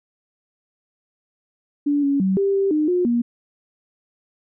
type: tone with pitch steps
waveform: sine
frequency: 288.6 / 280.1 / 190.5 / 394.9 / 392.1 / 304.7 / 358.5 / 237.7 Hz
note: D4 / C#4 / G3 / G4 / G4 / D#4 / F4 / A#3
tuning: -30 / +18 / -49 / +13 / 0 / -36 / +45 / +34 cents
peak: -16 dBFS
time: 1.86-3.22 s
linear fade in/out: 10 ms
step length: 170 ms
effects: none